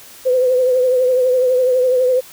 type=tone with vibrato; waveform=sine; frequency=507 Hz; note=B4; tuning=45 cents sharp; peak=-11 dBFS; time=0.25-2.21 s; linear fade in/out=20 ms; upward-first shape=triangle; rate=12 Hz; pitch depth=54 cents each way; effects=white hiss -40 dBFS RMS until 2.32 s